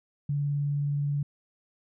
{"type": "tone with vibrato", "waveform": "sine", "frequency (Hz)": 143.8, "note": "D3", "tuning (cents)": -36, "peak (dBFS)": -25, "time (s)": [0.29, 1.23], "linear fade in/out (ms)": 5, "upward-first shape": "sine", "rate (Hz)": 19, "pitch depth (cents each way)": 12, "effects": []}